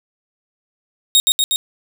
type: tone with echo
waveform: sawtooth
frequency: 3739 Hz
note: A#7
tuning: 4 cents sharp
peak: -6 dBFS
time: 1.15-1.2 s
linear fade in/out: 0 ms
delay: 120 ms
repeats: 3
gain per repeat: -2 dB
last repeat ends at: 1.56 s
effects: none